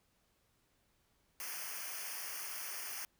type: noise with comb filter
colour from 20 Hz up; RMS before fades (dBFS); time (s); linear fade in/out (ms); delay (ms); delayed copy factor
white; -43; 1.4-3.05; 0; 0.26; -1
effects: pink hiss -75 dBFS RMS until 3.19 s